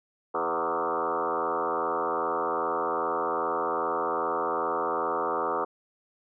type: tone with frequency modulation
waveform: sine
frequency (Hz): 830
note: G#5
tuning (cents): -1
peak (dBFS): -25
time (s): 0.34-5.65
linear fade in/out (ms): 10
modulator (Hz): 82.5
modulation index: 5.7
effects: none